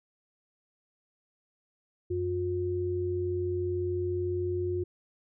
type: tone pair together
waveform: sine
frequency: 92.07 / 358.2 Hz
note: F#2 / F4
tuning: -8 / +44 cents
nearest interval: 2 octaves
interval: 2352 cents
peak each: -33 / -29 dBFS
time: 2.1-4.84 s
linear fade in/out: 10 ms
effects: none